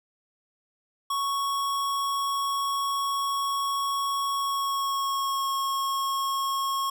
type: tone with pitch glide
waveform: square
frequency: 1108.7 to 1090.3 Hz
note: C#6 to C#6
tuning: 0 to -29 cents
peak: -26 dBFS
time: 1.1-6.9 s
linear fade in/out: 5 ms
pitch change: -29 cents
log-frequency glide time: 4.34-5.49 s
effects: none